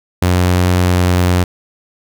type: tone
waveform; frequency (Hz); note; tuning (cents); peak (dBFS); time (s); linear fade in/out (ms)
sawtooth; 89.9; F#2; -49; -6; 0.22-1.44; 5
effects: none